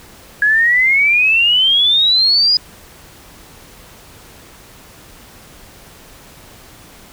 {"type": "exponential sweep", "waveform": "sine", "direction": "up", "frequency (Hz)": [1662, 4978], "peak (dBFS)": -9, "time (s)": [0.42, 2.57], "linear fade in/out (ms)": 2, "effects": ["pink hiss -41 dBFS RMS until 7.12 s"]}